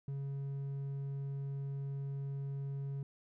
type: tone with hard clipping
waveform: sine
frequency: 138.6 Hz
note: C#3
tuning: in tune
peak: -38 dBFS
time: 0.08-3.03 s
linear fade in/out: 2 ms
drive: 3 dB
effects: none